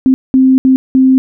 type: tone bursts at uneven times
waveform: sine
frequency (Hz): 261.6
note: C4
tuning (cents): 0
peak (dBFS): -4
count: 4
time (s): 0.06-0.14 / 0.34-0.58 / 0.65-0.76 / 0.95-1.18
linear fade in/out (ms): 0
effects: none

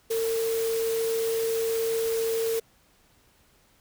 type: tone in noise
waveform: sine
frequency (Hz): 453.2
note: A#4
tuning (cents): -49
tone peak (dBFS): -24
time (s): 0.1-2.6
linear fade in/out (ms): 10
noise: white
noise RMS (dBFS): -36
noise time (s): 0.1-2.6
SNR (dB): +9
effects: pink hiss -62 dBFS RMS until 3.8 s

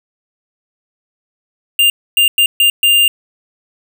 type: tone bursts at uneven times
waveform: square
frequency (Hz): 2800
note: F7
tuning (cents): +4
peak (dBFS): -8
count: 5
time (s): 1.79-1.9 / 2.17-2.28 / 2.38-2.46 / 2.6-2.7 / 2.83-3.08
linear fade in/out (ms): 2
effects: 7-bit

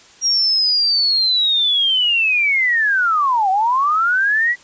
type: linear two-way sweep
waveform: sine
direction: down then up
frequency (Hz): 5680 to 740 to 1974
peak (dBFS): -13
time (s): 0.21-4.56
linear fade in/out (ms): 50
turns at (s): 3.5
effects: white hiss -46 dBFS RMS until 4.63 s + resampled to 16000 Hz

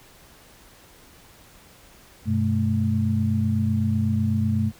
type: tone cluster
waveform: sine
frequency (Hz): 96.7 / 124.7 / 216.7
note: G2 / B2 / A3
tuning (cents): -23 / +17 / -26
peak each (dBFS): -23 / -26 / -23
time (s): 2.25-4.72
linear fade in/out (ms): 50
effects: pink hiss -51 dBFS RMS until 4.79 s

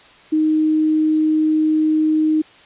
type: tone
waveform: sine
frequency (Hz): 311.1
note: D#4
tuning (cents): 0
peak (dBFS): -13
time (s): 0.32-2.42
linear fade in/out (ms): 10
effects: white hiss -46 dBFS RMS until 2.65 s + resampled to 8000 Hz

